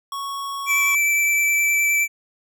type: tone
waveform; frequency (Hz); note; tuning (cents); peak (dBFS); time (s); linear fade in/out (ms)
square; 1108.7; C#6; 0; -27; 0.12-0.95; 2
type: tone with vibrato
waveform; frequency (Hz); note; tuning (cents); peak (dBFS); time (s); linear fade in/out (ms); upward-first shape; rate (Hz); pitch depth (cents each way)
square; 2325; D7; -18; -17; 0.66-2.08; 50; sine; 9.7; 10
effects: none